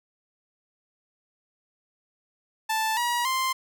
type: tone with pitch steps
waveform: sawtooth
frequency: 880 / 959.6 / 1046.5 Hz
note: A5 / A#5 / C6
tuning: 0 / +50 / 0 cents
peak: -20 dBFS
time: 2.69-3.53 s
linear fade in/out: 10 ms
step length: 280 ms
effects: none